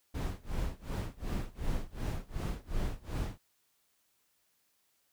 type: noise with tremolo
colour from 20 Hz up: brown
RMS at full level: -32 dBFS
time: 0.14-3.38 s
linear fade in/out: 10 ms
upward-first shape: sine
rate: 2.7 Hz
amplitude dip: 95%
effects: white hiss -74 dBFS RMS until 5.12 s